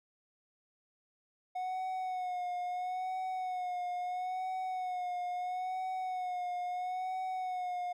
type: tone with vibrato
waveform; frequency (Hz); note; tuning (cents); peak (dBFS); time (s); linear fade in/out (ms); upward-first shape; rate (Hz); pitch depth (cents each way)
triangle; 732; F#5; -19; -32; 1.55-7.93; 10; sine; 0.75; 40
effects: none